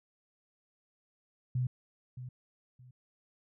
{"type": "tone with echo", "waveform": "sine", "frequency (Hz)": 125.9, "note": "B2", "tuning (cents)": 34, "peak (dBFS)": -28, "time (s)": [1.55, 1.67], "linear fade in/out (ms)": 5, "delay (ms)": 620, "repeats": 2, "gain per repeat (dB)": -12, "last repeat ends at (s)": 2.91, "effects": []}